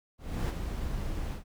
brown noise with ADSR envelope, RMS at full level -28 dBFS, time 0.18-1.44 s, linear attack 310 ms, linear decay 26 ms, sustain -6 dB, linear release 110 ms, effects none

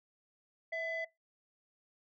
sine tone pair together, 654.4 / 2008 Hz, E5 / B6, -13 / +28 cents, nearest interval octave + perfect fifth, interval 1941 cents, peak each -36 / -36 dBFS, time 0.72-1.05 s, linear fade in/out 10 ms, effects noise-tail reverb RT60 0.2 s tail -21 dB re dry + tanh soft clip ceiling -31 dBFS

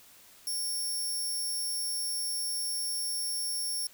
15% pulse tone, 5490 Hz, F8, 31 cents flat, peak -25 dBFS, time 0.47-3.87 s, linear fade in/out 2 ms, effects white hiss -56 dBFS RMS until 3.93 s

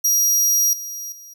sawtooth tone with level steps, 5730 Hz, F8, 44 cents sharp, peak -12 / -26 / -36 dBFS, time 0.04-1.34 s, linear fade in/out 10 ms, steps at 0.73 / 1.12 s, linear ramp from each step 2 ms, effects none

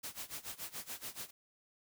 white noise with tremolo, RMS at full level -42 dBFS, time 0.03-1.31 s, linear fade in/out 10 ms, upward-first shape sine, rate 7 Hz, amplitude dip 90%, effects none

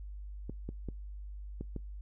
clicks, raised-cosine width 3 ms, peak -26 dBFS, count 5, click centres 0.496 / 0.69 / 0.887 / 1.61 / 1.763 s, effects noise-tail reverb RT60 0.2 s tail -25 dB re dry + added 50 Hz sine -41 dBFS peak until 2.01 s

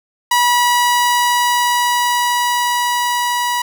sawtooth tone with level ramp, 971 Hz, B5, 30 cents flat, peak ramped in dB -7 to -12 dBFS, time 0.31-3.62 s, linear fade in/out 5 ms, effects none

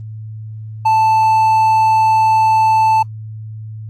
triangle tone, 880 Hz, A5, in tune, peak -7 dBFS, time 0.85-3.03 s, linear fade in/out 10 ms, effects added 109 Hz sine -26 dBFS peak until 3.89 s + Opus 24 kbps

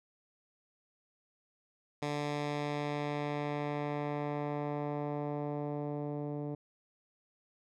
10% pulse tone with low-pass filter sweep, 146.7 Hz, D3, 2 cents flat, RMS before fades -36 dBFS, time 2.02-6.55 s, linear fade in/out 5 ms, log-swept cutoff 6400 to 430 Hz, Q 0.71, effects none

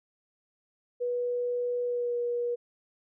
sine tone with pitch glide, 488 to 480.2 Hz, B4 to B4, -21 to -49 cents, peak -27 dBFS, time 1-2.56 s, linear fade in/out 20 ms, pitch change -28 cents, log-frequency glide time 1.84-2.16 s, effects none

